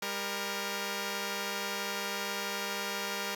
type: tone pair together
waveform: 5% pulse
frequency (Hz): 199.6 / 469.8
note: G3 / A#4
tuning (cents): +32 / +13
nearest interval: octave + minor third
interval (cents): 1481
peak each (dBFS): -25 / -24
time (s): 0.02-3.35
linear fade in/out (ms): 5
effects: none